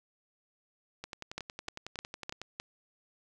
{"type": "two click trains", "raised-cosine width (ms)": 0.2, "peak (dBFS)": [-23, -19], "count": [16, 5], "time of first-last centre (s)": [[1.04, 2.416], [1.38, 2.6]], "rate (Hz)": [10.9, 3.28], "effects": []}